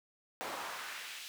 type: noise with high-pass filter sweep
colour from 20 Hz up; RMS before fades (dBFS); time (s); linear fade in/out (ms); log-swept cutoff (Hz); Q
brown; -43; 0.41-1.28; 0; 610 to 3300; 1.2
effects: none